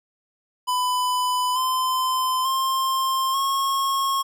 square tone with pitch steps, 1000 / 1028.7 / 1058.2 / 1088.6 Hz, B5 / C6 / C6 / C#6, +21 / -30 / +19 / -32 cents, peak -21 dBFS, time 0.67-4.23 s, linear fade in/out 20 ms, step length 890 ms, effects none

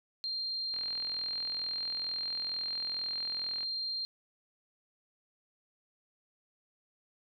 sine tone, 4186 Hz, C8, in tune, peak -33 dBFS, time 0.24-4.05 s, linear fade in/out 0 ms
click train, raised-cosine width 0.3 ms, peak -33 dBFS, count 123, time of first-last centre 0.74-3.631 s, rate 42.2 Hz
effects none

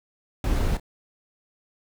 brown noise with echo, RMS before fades -23 dBFS, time 0.44-0.77 s, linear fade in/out 2 ms, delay 29 ms, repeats 1, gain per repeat -15 dB, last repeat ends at 0.799 s, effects none

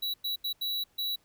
square tone bursts at uneven times, 3922 Hz, B7, 13 cents flat, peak -30 dBFS, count 5, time 0.02-0.14 / 0.24-0.36 / 0.44-0.53 / 0.61-0.84 / 0.98-1.16 s, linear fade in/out 10 ms, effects pink hiss -68 dBFS RMS until 1.24 s

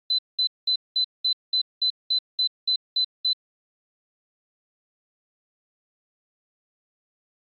sine tone bursts, 4029 Hz, B7, 34 cents sharp, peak -19 dBFS, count 12, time 0.1-3.332 s, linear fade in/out 5 ms, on 86 ms, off 200 ms, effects AAC 64 kbps

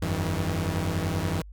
sawtooth tone cluster, 87.2 / 97.7 / 160.2 Hz, F2 / G2 / E3, -2 / -5 / -49 cents, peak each -26 dBFS, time 0.02-1.42 s, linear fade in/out 5 ms, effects added 50 Hz sine -41 dBFS peak until 1.52 s

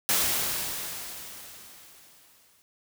white noise with exponential decay, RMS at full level -23 dBFS, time 0.09-2.62 s, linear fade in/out 0 ms, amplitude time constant 550 ms, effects none

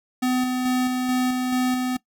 square tone with tremolo, 253 Hz, B3, 42 cents sharp, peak -20 dBFS, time 0.22-1.97 s, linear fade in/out 10 ms, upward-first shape square, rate 2.3 Hz, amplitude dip 30%, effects noise-tail reverb RT60 0.1 s tail -20 dB re dry

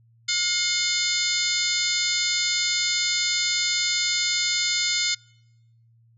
harmonic tone with a mistuned harmonic, 716 Hz, F5, 43 cents sharp, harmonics 2 / 3 / 4 / 5 / 6 / 7 / 8 / 9 / 10, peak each -35 / -28 / -35 / -28 / -28 / -29 / -40 / -32 / -31 dBFS, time 0.28-5.15 s, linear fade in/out 10 ms, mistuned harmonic 4, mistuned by +82 cents, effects noise-tail reverb RT60 0.9 s tail -26 dB re dry + added 115 Hz sine -55 dBFS peak until 6.17 s

